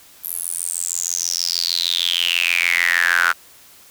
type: tone with high-pass filter sweep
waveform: sawtooth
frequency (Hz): 86.4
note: F2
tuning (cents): -18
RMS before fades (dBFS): -20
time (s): 0.23-3.33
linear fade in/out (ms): 20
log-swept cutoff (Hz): 12000 to 1400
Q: 9.2
effects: white hiss -47 dBFS RMS until 3.9 s